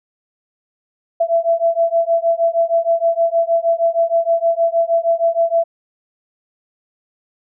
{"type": "beating tone pair", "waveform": "sine", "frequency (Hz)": [666, 672.4], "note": ["E5", "E5"], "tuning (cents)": [18, 34], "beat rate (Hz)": 6.4, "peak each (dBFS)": -16, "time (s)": [1.2, 5.64], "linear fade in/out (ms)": 10, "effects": []}